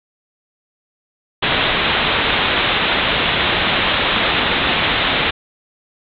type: low-pass noise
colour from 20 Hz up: white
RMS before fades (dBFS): -17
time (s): 1.42-5.31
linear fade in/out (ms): 10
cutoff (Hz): 3800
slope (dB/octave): 96
effects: none